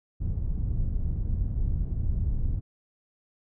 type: low-pass noise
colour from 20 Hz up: pink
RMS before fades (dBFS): -27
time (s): 0.2-2.61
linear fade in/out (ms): 20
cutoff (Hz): 100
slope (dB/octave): 12
effects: none